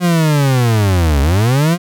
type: linear two-way sweep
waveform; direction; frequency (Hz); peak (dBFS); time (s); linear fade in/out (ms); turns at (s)
40% pulse; down then up; 180 to 67 to 180; -9; 0-1.78; 50; 1.21
effects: none